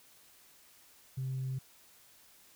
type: tone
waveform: sine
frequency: 131.4 Hz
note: C3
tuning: 8 cents sharp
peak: -32 dBFS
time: 1.17-1.59 s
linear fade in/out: 10 ms
effects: tanh soft clip ceiling -30 dBFS + white hiss -61 dBFS RMS until 2.55 s